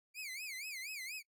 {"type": "tone with vibrato", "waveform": "sawtooth", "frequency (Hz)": 2281, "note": "C#7", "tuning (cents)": 49, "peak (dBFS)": -39, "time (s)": [0.14, 1.23], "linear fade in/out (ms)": 50, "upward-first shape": "sine", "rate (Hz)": 4.2, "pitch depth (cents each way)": 210, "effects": ["noise-tail reverb RT60 0.1 s tail -23 dB re dry"]}